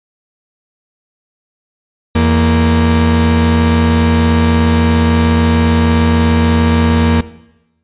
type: tone pair together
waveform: 35% pulse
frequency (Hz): 83.63 / 233.9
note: E2 / A#3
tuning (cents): +26 / +6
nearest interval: octave + tritone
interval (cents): 1780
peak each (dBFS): -10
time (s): 2.15-7.21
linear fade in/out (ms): 5
effects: noise-tail reverb RT60 0.9 s tail -17 dB re dry + resampled to 8000 Hz